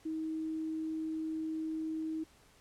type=tone; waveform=sine; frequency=317.2 Hz; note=D#4; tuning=33 cents sharp; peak=-34 dBFS; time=0.05-2.24 s; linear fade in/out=10 ms; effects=pink hiss -63 dBFS RMS until 2.6 s + low-pass 11000 Hz 12 dB/octave